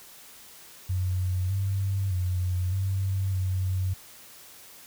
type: tone with pitch steps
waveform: sine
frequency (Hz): 91.9 / 97.5 / 90.6 / 96.3 / 93.4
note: F#2 / G2 / F#2 / G2 / F#2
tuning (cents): -11 / -9 / -36 / -30 / +17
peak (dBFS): -24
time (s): 0.89-3.94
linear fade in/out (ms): 10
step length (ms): 610
effects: white hiss -49 dBFS RMS until 4.86 s